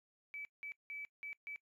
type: tone bursts at uneven times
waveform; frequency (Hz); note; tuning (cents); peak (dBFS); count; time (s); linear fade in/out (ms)
triangle; 2300; D7; -37; -39; 5; 0.34-0.45 / 0.63-0.72 / 0.9-1.05 / 1.23-1.33 / 1.47-1.56; 0
effects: noise-tail reverb RT60 0.1 s tail -23 dB re dry + tanh soft clip ceiling -41 dBFS